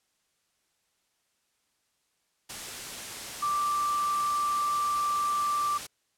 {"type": "tone in noise", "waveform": "sine", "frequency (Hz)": 1174.7, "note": "D6", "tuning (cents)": 0, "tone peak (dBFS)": -25, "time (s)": [3.42, 5.78], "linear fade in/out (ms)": 10, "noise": "white", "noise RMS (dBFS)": -38, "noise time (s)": [2.49, 5.87], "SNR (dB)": 10, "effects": ["white hiss -74 dBFS RMS until 6.17 s", "low-pass 10000 Hz 12 dB/octave"]}